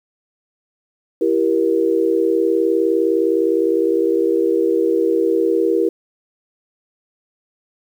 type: tone cluster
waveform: sine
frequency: 332.4 / 392.1 / 471.8 Hz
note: E4 / G4 / A#4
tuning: +15 / 0 / +21 cents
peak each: -18 dBFS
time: 1.21-5.89 s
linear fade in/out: 5 ms
effects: 8-bit